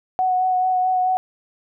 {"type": "tone with vibrato", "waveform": "sine", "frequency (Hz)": 740, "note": "F#5", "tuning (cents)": 0, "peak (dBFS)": -16, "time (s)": [0.19, 1.17], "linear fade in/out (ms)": 0, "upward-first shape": "sine", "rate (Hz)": 4.6, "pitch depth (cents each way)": 16, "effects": []}